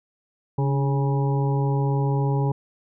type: harmonic tone with a mistuned harmonic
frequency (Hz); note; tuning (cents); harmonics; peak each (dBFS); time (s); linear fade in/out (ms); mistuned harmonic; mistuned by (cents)
138.1; C#3; -6; 1 / 2 / 3 / 4 / 6 / 7; -20 / -32 / -29 / -37 / -32 / -35; 0.58-2.52; 5; 2; +88
effects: none